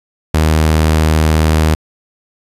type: tone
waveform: sawtooth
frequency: 78.4 Hz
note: D#2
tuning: 14 cents sharp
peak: -5 dBFS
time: 0.34-1.75 s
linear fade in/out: 5 ms
effects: resampled to 32000 Hz + 7-bit